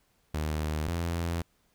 sawtooth tone pair in turn, 77 / 84.72 Hz, D#2 / E2, -17 / +48 cents, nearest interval major second, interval 165 cents, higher second, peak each -25 dBFS, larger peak neither, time 0.34-0.88 / 0.88-1.42 s, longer neither, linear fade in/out 5 ms, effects pink hiss -70 dBFS RMS until 1.74 s

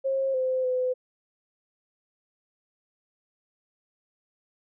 sine tone with pitch steps, 537 / 516 / 507 Hz, C5 / C5 / B4, +45 / -24 / +45 cents, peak -23 dBFS, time 0.04-0.94 s, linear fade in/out 20 ms, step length 300 ms, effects none

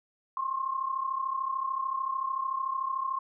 sine tone pair together, 1057.5 / 1091 Hz, C6 / C#6, +18 / -28 cents, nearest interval minor second, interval 54 cents, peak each -30 / -34 dBFS, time 0.37-3.19 s, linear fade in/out 2 ms, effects none

